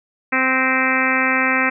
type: harmonic tone with a mistuned harmonic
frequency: 260 Hz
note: C4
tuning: 11 cents flat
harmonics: 1 / 2 / 3 / 4 / 5 / 6 / 7 / 8 / 9 / 10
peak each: -23 / -27 / -28 / -26 / -24 / -23 / -22 / -23 / -23 / -27 dBFS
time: 0.32-1.7 s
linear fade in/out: 10 ms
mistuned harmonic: 7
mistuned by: +33 cents
effects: none